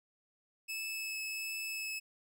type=tone with vibrato; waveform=sawtooth; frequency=2604 Hz; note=E7; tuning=22 cents flat; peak=-34 dBFS; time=0.68-2 s; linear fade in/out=20 ms; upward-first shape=triangle; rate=1.4 Hz; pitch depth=9 cents each way; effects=none